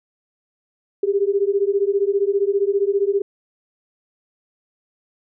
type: beating tone pair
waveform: sine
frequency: 392 / 407 Hz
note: G4 / G#4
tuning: 0 / -35 cents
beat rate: 15 Hz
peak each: -19 dBFS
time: 1.03-3.22 s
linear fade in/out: 5 ms
effects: none